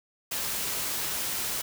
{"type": "noise", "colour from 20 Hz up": "white", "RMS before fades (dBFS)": -31, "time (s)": [0.31, 1.62], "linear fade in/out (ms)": 10, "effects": []}